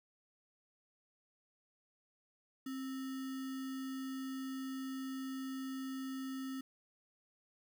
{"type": "tone with sample-and-hold", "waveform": "sine", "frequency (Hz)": 265, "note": "C4", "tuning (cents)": 22, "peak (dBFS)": -39, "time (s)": [2.66, 6.61], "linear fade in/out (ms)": 5, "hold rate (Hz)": 1575, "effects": []}